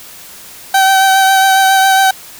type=tone with vibrato; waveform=30% pulse; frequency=770 Hz; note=G5; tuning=31 cents flat; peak=-4 dBFS; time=0.74-2.11 s; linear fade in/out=5 ms; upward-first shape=triangle; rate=7.3 Hz; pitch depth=21 cents each way; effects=white hiss -34 dBFS RMS until 2.39 s